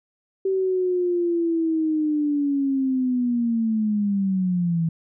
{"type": "linear sweep", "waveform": "sine", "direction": "down", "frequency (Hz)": [386, 161.8], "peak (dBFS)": -19, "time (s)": [0.45, 4.89], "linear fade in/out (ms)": 5, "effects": []}